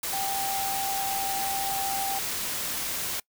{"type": "tone in noise", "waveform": "sine", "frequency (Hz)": 784, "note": "G5", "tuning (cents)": 0, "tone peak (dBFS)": -29, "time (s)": [0.13, 2.19], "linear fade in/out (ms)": 5, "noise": "white", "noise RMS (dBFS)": -31, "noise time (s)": [0.03, 3.2], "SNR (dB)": -1, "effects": ["noise-tail reverb RT60 0.1 s tail -24 dB re dry"]}